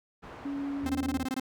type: low-pass noise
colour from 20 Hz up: white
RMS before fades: -46 dBFS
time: 0.22-0.9 s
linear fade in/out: 20 ms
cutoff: 1100 Hz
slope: 12 dB/octave
type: tone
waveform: sine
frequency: 280.7 Hz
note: C#4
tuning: 22 cents sharp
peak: -31 dBFS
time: 0.45-1.17 s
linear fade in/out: 5 ms
type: harmonic tone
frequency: 79.8 Hz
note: D#2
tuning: 44 cents sharp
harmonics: 1 / 2 / 3 / 4 / 6 / 7 / 8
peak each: -38 / -49 / -47 / -57 / -55 / -55 / -60 dBFS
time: 0.83-1.25 s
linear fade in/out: 5 ms
type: tone bursts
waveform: 45% pulse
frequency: 261.6 Hz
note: C4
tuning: in tune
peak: -29 dBFS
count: 10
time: 0.86-1.398 s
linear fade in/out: 2 ms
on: 34 ms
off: 22 ms
effects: none